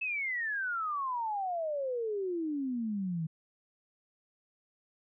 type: exponential sweep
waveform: sine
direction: down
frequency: 2637 to 155.56 Hz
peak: -31 dBFS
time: 0.01-3.27 s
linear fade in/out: 10 ms
effects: none